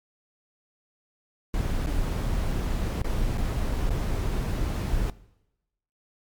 brown noise with dropouts, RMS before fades -26 dBFS, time 1.54-5.1 s, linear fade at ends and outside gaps 1 ms, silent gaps 1.862-1.87 / 3.018-3.044 / 3.374-3.38 / 3.894-3.905 s, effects noise-tail reverb RT60 0.9 s tail -20 dB re dry + MP3 96 kbps

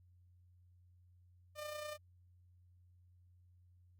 sawtooth tone with amplitude modulation, 601 Hz, D5, 40 cents sharp, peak -37 dBFS, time 1.55-1.98 s, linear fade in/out 50 ms, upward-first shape sine, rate 30 Hz, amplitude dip 45%, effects added 89 Hz sine -63 dBFS peak until 3.99 s + Opus 48 kbps

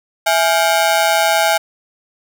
sawtooth ring-modulated tone, 745 Hz, F#5, 12 cents sharp, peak -5 dBFS, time 0.26-1.58 s, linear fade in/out 10 ms, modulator 85.5 Hz, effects none

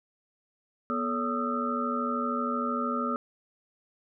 sine tone cluster, 243 / 434.7 / 568 / 1234 / 1327 Hz, B3 / A4 / C#5 / D#6 / E6, -28 / -21 / +42 / -15 / +11 cents, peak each -31 / -37 / -37 / -32 / -33 dBFS, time 0.9-3.16 s, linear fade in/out 0 ms, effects none

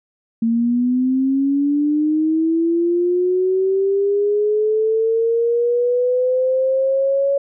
sine linear sweep, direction up, 226.3 to 560 Hz, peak -14 dBFS, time 0.42-7.38 s, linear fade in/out 5 ms, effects none

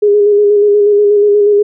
sine tone with vibrato, 411.9 Hz, G#4, 14 cents flat, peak -5 dBFS, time 0.02-1.63 s, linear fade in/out 10 ms, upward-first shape square, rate 8.3 Hz, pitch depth 22 cents each way, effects none

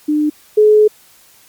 sine tone pair in turn, 300.8 / 425.4 Hz, D4 / G#4, +42 / +42 cents, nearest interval tritone, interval 600 cents, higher second, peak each -11 / -5 dBFS, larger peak second, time 0.08-0.3 / 0.57-0.88 s, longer second, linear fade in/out 10 ms, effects white hiss -47 dBFS RMS until 1.48 s + MP3 96 kbps

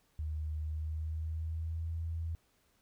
sine tone with pitch glide, 77.1 to 82.16 Hz, D#2 to E2, -15 to -5 cents, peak -34 dBFS, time 0.19-2.35 s, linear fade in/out 0 ms, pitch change +110 cents, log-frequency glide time 0.61-1.93 s, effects pink hiss -72 dBFS RMS until 2.81 s

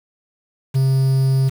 triangle tone with quantisation, 133.4 Hz, C3, 34 cents sharp, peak -11 dBFS, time 0.74-1.5 s, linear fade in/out 20 ms, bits 6, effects none

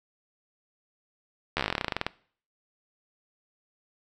slowing click train, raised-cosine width 0.3 ms, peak -10 dBFS, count 19, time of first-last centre 1.57-2.066 s, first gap 12 ms, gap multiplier 1.09, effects noise-tail reverb RT60 0.5 s tail -21 dB re dry

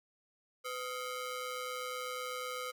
sawtooth ring-modulated tone, 880 Hz, A5, in tune, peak -31 dBFS, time 0.64-2.72 s, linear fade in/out 20 ms, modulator 376 Hz, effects none

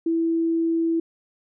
sine tone, 330 Hz, E4, 2 cents sharp, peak -19 dBFS, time 0.06-1 s, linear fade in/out 5 ms, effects none

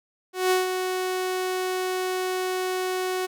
sawtooth tone with ADSR envelope, 370 Hz, F#4, in tune, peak -14 dBFS, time 0.33-3.27 s, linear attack 180 ms, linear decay 150 ms, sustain -7 dB, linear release 20 ms, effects none

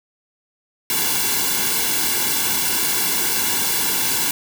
white noise with comb filter, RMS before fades -20 dBFS, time 0.9-4.31 s, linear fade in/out 2 ms, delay 1.6 ms, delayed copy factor -0.85, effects none

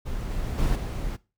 brown noise with level steps, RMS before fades -31 / -29 / -23 / -30 dBFS, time 0.05-1.17 s, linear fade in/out 20 ms, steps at 0.3 / 0.58 / 0.75 s, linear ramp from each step 10 ms, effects noise-tail reverb RT60 0.3 s tail -21 dB re dry

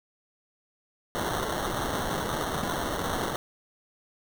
violet noise with sample-and-hold, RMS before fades -30 dBFS, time 1.15-3.36 s, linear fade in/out 0 ms, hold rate 2450 Hz, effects none

